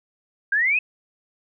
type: exponential sweep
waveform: sine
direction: up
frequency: 1575 to 2607 Hz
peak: -17 dBFS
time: 0.52-0.79 s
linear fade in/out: 5 ms
effects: none